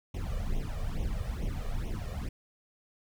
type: noise with flanger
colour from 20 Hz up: brown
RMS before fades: -33 dBFS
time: 0.14-2.29 s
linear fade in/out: 5 ms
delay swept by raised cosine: 0.32 to 1.72 ms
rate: 2.3 Hz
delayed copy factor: +0.9
effects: none